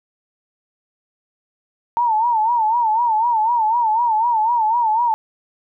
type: tone with vibrato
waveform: sine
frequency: 910 Hz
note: A#5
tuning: 42 cents flat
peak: -14 dBFS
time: 1.97-5.14 s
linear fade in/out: 0 ms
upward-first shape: sine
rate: 4 Hz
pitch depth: 110 cents each way
effects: none